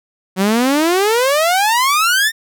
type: exponential sweep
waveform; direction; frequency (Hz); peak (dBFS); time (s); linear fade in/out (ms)
sawtooth; up; 182.8 to 1849; -8; 0.36-2.32; 50
effects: none